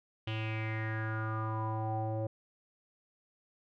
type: tone with low-pass filter sweep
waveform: square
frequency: 110 Hz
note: A2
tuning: in tune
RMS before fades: -35 dBFS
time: 0.27-2.27 s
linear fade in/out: 5 ms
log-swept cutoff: 3000 to 600 Hz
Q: 6.3
effects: none